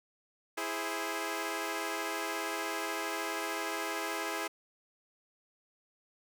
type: chord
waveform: 10% pulse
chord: E augmented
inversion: none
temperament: equal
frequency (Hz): 329.6 / 415.3 / 523.3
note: E4 / G#4 / B#4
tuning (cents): 0 / 0 / 0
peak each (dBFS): -29 / -29 / -33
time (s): 0.57-4.48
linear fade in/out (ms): 10
effects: none